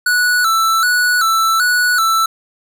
square tone with vibrato, 1396.9 Hz, F6, in tune, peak -12 dBFS, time 0.06-2.26 s, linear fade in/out 5 ms, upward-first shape square, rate 1.3 Hz, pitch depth 90 cents each way, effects none

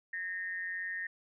sine tone with amplitude modulation, 1837 Hz, A#6, 26 cents flat, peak -32 dBFS, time 0.13-1.07 s, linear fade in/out 5 ms, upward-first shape sine, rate 182 Hz, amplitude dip 65%, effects none

